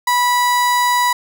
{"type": "tone", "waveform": "35% pulse", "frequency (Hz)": 980, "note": "B5", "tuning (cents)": -14, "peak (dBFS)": -11, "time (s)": [0.07, 1.13], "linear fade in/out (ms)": 5, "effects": []}